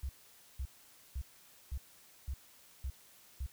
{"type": "tone bursts", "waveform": "sine", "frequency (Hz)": 65.8, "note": "C2", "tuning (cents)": 10, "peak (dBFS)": -35, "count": 7, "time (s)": [0.03, 3.464], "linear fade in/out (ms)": 5, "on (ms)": 62, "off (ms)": 500, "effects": ["white hiss -61 dBFS RMS until 3.52 s"]}